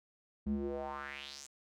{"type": "tone with band-pass filter sweep", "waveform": "square", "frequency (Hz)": 69.7, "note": "C#2", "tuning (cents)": 10, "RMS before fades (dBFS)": -40, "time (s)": [0.46, 1.47], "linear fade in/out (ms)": 10, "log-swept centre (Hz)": [170, 7600], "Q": 3.7, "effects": []}